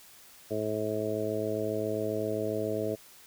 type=harmonic tone; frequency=107.4 Hz; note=A2; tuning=41 cents flat; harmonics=1 / 2 / 3 / 4 / 5 / 6; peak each=-39 / -39 / -36 / -33 / -36 / -35 dBFS; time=0.5-2.96 s; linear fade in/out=20 ms; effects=white hiss -54 dBFS RMS until 3.26 s